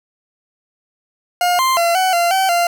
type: tone with pitch steps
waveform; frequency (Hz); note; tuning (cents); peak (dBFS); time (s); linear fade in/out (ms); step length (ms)
40% pulse; 711 / 1047 / 682 / 750 / 690 / 766 / 693; F5 / C6 / F5 / F#5 / F5 / G5 / F5; +31 / +1 / -41 / +23 / -21 / -40 / -14; -12; 1.41-2.67; 2; 180
effects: 7-bit

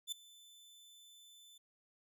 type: tone with ADSR envelope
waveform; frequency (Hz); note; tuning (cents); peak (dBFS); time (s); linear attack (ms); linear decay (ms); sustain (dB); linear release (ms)
sawtooth; 3520; A7; 0; -33; 0.07-1.58; 50; 6; -22; 7
effects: none

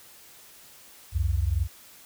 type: tone pair together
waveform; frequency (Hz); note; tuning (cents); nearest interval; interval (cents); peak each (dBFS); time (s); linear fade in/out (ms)
sine; 65.9 / 87.97; C2 / F2; +13 / +13; perfect fourth; 500; -25; 1.12-1.68; 50
effects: white hiss -51 dBFS RMS until 2.05 s

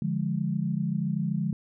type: chord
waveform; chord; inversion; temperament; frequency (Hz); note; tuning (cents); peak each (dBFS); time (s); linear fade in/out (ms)
sine; D diminished; none; equal; 146.83 / 174.61 / 207.7; D3 / F3 / Ab3; 0 / 0 / 0; -30 / -29 / -30; 0.02-1.53; 2
effects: none

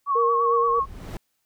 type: tone with vibrato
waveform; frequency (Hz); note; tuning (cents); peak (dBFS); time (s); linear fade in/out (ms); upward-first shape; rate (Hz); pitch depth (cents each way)
sine; 1108.7; C#6; 0; -19; 0.06-0.86; 50; sine; 8.8; 53
type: tone with tremolo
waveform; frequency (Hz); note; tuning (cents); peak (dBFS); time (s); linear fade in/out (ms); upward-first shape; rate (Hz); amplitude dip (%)
sine; 468; A#4; +7; -20; 0.15-0.8; 10; sine; 3.1; 40
type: noise with exponential growth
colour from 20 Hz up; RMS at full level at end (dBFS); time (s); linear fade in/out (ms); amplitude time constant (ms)
brown; -28; 0.34-1.17; 2; 180
effects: white hiss -73 dBFS RMS until 1.45 s

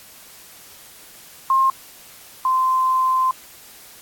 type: tone pair in turn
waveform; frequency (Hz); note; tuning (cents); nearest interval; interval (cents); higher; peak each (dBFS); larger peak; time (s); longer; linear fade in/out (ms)
sine; 1064 / 1037.3; C6 / C6; +29 / -15; unison; 44; first; -13 / -15; first; 1.5-1.7 / 2.45-3.31; second; 2
effects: white hiss -44 dBFS RMS until 4.01 s + AAC 64 kbps

